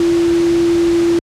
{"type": "tone in noise", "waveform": "sine", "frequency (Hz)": 339.9, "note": "F4", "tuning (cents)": -47, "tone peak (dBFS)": -10, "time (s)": [0, 1.19], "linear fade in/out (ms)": 2, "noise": "pink", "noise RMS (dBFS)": -26, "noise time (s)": [0, 1.19], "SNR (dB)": 13, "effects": ["high-pass 60 Hz 12 dB/octave", "low-pass 7000 Hz 12 dB/octave"]}